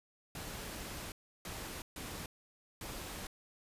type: noise bursts at uneven times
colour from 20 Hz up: pink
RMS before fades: -44 dBFS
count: 4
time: 0.35-1.12 / 1.45-1.82 / 1.96-2.26 / 2.81-3.27 s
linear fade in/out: 2 ms
effects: resampled to 32000 Hz